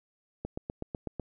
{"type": "click train", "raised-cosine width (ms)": 2, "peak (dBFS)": -21, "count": 7, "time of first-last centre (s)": [0.45, 1.197], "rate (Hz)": 8.03, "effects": []}